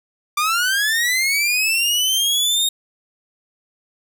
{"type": "linear sweep", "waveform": "sawtooth", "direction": "up", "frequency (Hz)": [1174.7, 3729], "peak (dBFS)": -13, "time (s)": [0.37, 2.69], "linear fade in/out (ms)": 5, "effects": []}